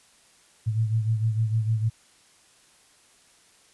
sine beating tone pair, 110 / 116.6 Hz, A2 / A#2, 0 / +1 cents, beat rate 6.6 Hz, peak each -22 / -29 dBFS, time 0.66-1.9 s, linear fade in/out 20 ms, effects white hiss -58 dBFS RMS until 3.73 s + resampled to 24000 Hz

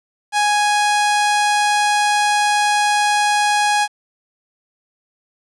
sawtooth tone, 830.6 Hz, G#5, in tune, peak -10 dBFS, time 0.32-3.88 s, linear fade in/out 50 ms, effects resampled to 24000 Hz + 8-bit

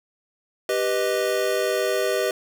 square chord, G augmented, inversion none, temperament equal, 392 / 493.9 / 622.3 Hz, G4 / B4 / D#5, 0 / 0 / 0 cents, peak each -26 dBFS, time 0.69-2.31 s, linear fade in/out 2 ms, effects none

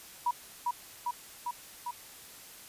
sine tone with echo, 968 Hz, B5, 35 cents flat, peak -25 dBFS, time 0.26-0.31 s, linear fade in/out 5 ms, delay 400 ms, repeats 4, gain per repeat -2 dB, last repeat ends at 1.91 s, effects white hiss -50 dBFS RMS until 2.68 s + resampled to 32000 Hz

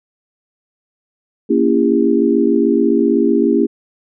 sine chord, A# diminished seventh, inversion none, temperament just, 233.1 / 279.7 / 335.6 / 402.8 Hz, A#3 / C#4 / E4 / G4, 0 / +16 / +31 / +47 cents, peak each -16 dBFS, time 1.49-3.67 s, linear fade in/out 20 ms, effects none

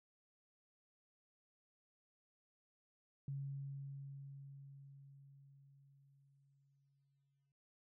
sine tone with exponential decay, 138.59 Hz, C#3, in tune, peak -40 dBFS, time 3.28-7.52 s, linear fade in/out 2 ms, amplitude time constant 920 ms, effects none

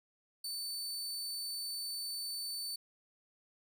sawtooth tone, 4525 Hz, C#8, 35 cents sharp, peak -35 dBFS, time 0.44-2.76 s, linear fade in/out 5 ms, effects none

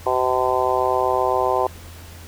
harmonic tone, 127.7 Hz, C3, 42 cents flat, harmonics 3 / 4 / 5 / 6 / 7 / 8, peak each -24 / -24 / -24 / -24 / -24 / -24 dBFS, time 0.06-1.67 s, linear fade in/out 5 ms, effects added 84 Hz sine -39 dBFS peak until 2.27 s + pink hiss -43 dBFS RMS until 2.27 s

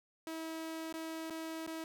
sawtooth tone with dropouts, 322.7 Hz, E4, 37 cents flat, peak -36 dBFS, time 0.27-1.84 s, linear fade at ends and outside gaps 1 ms, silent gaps 0.926-0.94 / 1.3-1.306 / 1.666-1.675 s, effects none

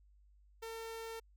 sawtooth tone, 452.3 Hz, A4, 48 cents sharp, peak -39 dBFS, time 0.62-1.2 s, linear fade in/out 10 ms, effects added 50 Hz sine -62 dBFS peak until 1.36 s

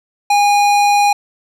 sine tone with hard clipping, 818 Hz, G#5, 26 cents flat, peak -11 dBFS, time 0.3-1.13 s, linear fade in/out 5 ms, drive 17 dB, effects none

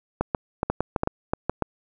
clicks, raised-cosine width 1 ms, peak -8 dBFS, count 11, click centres 0.21 / 0.348 / 0.631 / 0.7 / 0.806 / 0.962 / 1.034 / 1.074 / 1.335 / 1.496 / 1.623 s, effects none

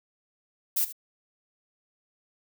violet noise with echo, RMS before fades -25 dBFS, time 0.76-0.85 s, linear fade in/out 10 ms, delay 77 ms, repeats 1, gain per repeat -15 dB, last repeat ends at 0.927 s, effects none

